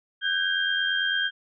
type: tone cluster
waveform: sine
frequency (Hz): 1531 / 1620 / 3198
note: G6 / G#6 / G7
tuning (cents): -41 / -43 / +34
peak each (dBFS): -27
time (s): 0.21-1.31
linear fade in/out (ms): 50
effects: none